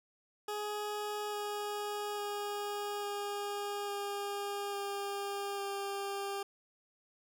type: tone with pitch steps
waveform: 20% pulse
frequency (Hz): 417.8 / 414.4 / 411.1 / 407.8 / 404.5 / 401.2 / 398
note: G#4 / G#4 / G#4 / G#4 / G#4 / G4 / G4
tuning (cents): +10 / -4 / -18 / -32 / -46 / +40 / +26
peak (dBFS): -31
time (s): 0.48-6.43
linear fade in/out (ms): 5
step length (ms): 850
effects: none